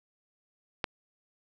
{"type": "click", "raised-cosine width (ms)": 0.3, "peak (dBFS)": -12, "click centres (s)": 0.842, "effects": []}